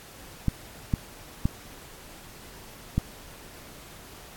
clicks, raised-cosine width 5 ms, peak -10 dBFS, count 4, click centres 0.483 / 0.938 / 1.455 / 2.98 s, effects pink hiss -47 dBFS RMS until 4.36 s + AAC 64 kbps

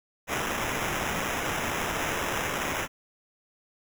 blue noise with sample-and-hold, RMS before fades -30 dBFS, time 0.27-2.88 s, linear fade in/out 50 ms, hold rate 4410 Hz, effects none

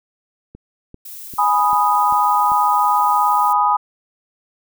click train, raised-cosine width 3 ms, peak -24 dBFS, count 6, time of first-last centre 0.55-2.519 s, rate 2.54 Hz
violet noise, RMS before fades -34 dBFS, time 1.05-3.53 s, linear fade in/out 5 ms
sine chord, G# minor, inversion none, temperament equal, 830.6 / 987.8 / 1244.5 Hz, G#5 / B5 / D#6, 0 / 0 / 0 cents, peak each -17 dBFS, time 1.38-3.77 s, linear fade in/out 10 ms
effects none

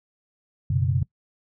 sine chord, F# suspended fourth, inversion none, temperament equal, 92.5 / 123.47 / 138.59 Hz, F#2 / B2 / C#3, 0 / 0 / 0 cents, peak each -24 dBFS, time 0.7-1.03 s, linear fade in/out 5 ms, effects noise-tail reverb RT60 0.1 s tail -22 dB re dry

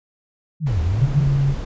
sine linear two-way sweep, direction down then up, 169.8 to 73.42 to 169.8 Hz, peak -17 dBFS, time 0.6-1.25 s, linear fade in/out 50 ms, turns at 0.81 s
brown noise, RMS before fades -27 dBFS, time 0.66-1.65 s, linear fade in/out 10 ms
sine tone, 138.59 Hz, C#3, in tune, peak -15 dBFS, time 0.98-1.55 s, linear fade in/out 50 ms
effects resampled to 16000 Hz

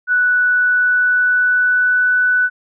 sine tone with pitch glide, 1480 to 1491.2 Hz, F#6 to F#6, 0 to +13 cents, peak -11 dBFS, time 0.07-2.5 s, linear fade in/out 50 ms, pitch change +13 cents, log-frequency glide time 0.48-2.13 s, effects none

